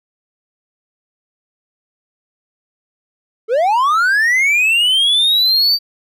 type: linear sweep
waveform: triangle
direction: up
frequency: 419.6 to 4652 Hz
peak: -9 dBFS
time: 3.48-5.79 s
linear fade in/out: 50 ms
effects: none